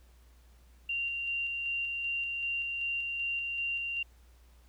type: tone with tremolo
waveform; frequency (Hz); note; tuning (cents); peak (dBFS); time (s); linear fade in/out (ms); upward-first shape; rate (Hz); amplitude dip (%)
sine; 2771; F7; -14; -30; 0.89-4.03; 5; square; 2.6; 25
effects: added 60 Hz sine -56 dBFS peak until 4.68 s + pink hiss -67 dBFS RMS until 4.68 s